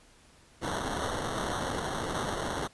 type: noise with sample-and-hold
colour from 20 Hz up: white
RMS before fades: -33 dBFS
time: 0.61-2.68 s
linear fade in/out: 20 ms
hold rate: 2450 Hz
effects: pink hiss -59 dBFS RMS until 2.73 s + resampled to 24000 Hz